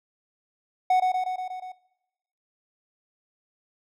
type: tone with echo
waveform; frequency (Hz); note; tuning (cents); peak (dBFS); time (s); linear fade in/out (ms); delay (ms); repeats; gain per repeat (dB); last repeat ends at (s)
triangle; 740; F#5; 0; -15; 0.9-1; 5; 120; 6; -3; 1.72
effects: noise-tail reverb RT60 0.9 s tail -20 dB re dry